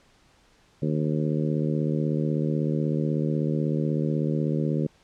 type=harmonic tone; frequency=76.2 Hz; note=D#2; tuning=36 cents flat; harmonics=2 / 3 / 4 / 5 / 6 / 7; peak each=-25 / -29 / -31 / -33 / -35 / -36 dBFS; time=0.82-4.87 s; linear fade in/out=5 ms; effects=pink hiss -60 dBFS RMS until 5.03 s + low-pass 7000 Hz 12 dB/octave